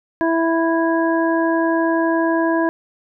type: harmonic tone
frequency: 329.6 Hz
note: E4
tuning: in tune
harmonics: 1 / 2 / 3 / 5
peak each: -17 / -21 / -23 / -25 dBFS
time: 0.21-2.69 s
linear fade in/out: 0 ms
effects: none